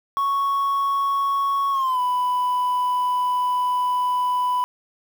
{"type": "tone with pitch glide", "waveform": "sine", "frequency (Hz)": [1108.7, 993.5], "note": ["C#6", "B5"], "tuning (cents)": [0, 10], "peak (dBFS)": -16, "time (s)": [0.17, 4.64], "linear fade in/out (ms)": 0, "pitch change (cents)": -190, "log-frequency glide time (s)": [1.71, 2], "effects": ["tanh soft clip ceiling -18 dBFS", "7-bit"]}